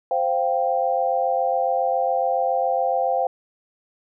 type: chord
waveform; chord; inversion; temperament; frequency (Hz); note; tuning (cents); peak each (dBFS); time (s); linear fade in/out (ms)
sine; C suspended fourth; none; just; 523.3 / 697.7 / 784.9; C5 / F5 / G5; 0 / -2 / +2; -23; 0.11-3.27; 2
effects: none